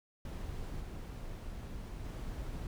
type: noise with level steps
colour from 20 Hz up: brown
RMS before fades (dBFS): -41 / -43 / -41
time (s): 0.25-2.67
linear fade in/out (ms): 2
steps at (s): 0.8 / 2.04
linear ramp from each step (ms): 10
effects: none